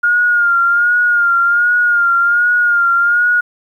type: tone with vibrato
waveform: sine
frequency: 1417 Hz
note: F6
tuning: 25 cents sharp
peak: -9 dBFS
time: 0.03-3.41 s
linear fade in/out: 10 ms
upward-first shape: sine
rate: 1.3 Hz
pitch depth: 44 cents each way
effects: 8-bit